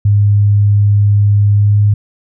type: tone with pitch glide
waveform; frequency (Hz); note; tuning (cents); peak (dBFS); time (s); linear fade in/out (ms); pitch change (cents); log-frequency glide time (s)
sine; 102.5 to 103.51; G#2 to G#2; -22 to -5; -6; 0.05-1.94; 5; +17; 1.53-1.81
effects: none